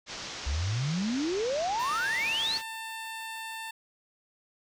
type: low-pass noise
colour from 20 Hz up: white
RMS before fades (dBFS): -40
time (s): 0.06-2.63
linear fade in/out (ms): 50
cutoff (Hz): 6400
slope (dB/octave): 48
type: exponential sweep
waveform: sine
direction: up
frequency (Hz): 64 to 4587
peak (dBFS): -27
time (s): 0.46-2.58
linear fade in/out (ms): 10
type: tone with pitch glide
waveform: 15% pulse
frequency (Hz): 905 to 893.6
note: A5 to A5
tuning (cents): +48 to +27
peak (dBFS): -30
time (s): 1.79-3.71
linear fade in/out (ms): 5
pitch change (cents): -21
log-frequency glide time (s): 2.21-2.46
effects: none